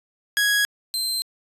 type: tone pair in turn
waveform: sawtooth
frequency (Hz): 1661 / 4118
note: G#6 / C8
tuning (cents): 0 / -28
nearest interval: octave + major third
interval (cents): 1572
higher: second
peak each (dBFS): -14 / -20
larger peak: first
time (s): 0.37-0.65 / 0.94-1.22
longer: neither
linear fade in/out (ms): 0
effects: resampled to 32000 Hz